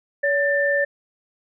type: tone pair together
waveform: sine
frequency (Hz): 567 / 1782.5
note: C#5 / A6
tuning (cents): +39 / +22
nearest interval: octave + minor sixth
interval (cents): 1983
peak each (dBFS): -20 / -20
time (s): 0.23-0.85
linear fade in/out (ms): 10
effects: none